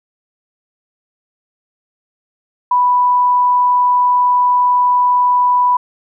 sine tone, 987.8 Hz, B5, in tune, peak -9 dBFS, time 2.71-5.77 s, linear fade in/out 5 ms, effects none

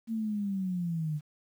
sine linear sweep, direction down, 228.8 to 146.83 Hz, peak -29 dBFS, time 0.07-1.21 s, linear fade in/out 50 ms, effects 10-bit

